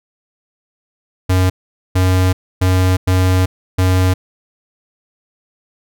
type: tone bursts at uneven times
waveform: square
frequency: 92.5 Hz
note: F#2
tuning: in tune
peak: -11 dBFS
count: 5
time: 1.29-1.5 / 1.95-2.33 / 2.61-2.97 / 3.07-3.46 / 3.78-4.14 s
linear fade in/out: 10 ms
effects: none